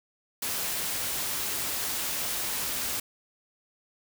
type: noise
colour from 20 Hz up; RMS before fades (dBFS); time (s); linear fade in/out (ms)
white; -31; 0.42-3; 5
effects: none